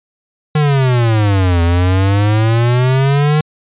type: exponential two-way sweep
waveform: square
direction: down then up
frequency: 154.4 to 83.9 to 154.4 Hz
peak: -10 dBFS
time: 0.55-3.41 s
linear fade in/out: 5 ms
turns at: 1.62 s
effects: resampled to 8000 Hz